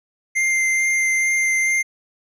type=tone with vibrato; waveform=square; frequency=2095 Hz; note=C7; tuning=2 cents sharp; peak=-17 dBFS; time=0.35-1.83 s; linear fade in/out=20 ms; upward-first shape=sine; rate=2.3 Hz; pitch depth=9 cents each way; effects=low-pass 10000 Hz 12 dB/octave